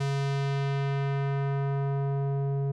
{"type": "tone with low-pass filter sweep", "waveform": "square", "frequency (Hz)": 138.8, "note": "C#3", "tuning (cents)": 3, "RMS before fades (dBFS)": -28, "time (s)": [0, 2.72], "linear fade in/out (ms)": 10, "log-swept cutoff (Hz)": [6800, 500], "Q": 0.84, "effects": []}